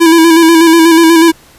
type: tone with vibrato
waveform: square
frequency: 329.6 Hz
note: E4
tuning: in tune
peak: -3 dBFS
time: 0-1.32 s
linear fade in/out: 20 ms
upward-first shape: square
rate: 8.2 Hz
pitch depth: 36 cents each way
effects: pink hiss -41 dBFS RMS until 1.58 s + resampled to 32000 Hz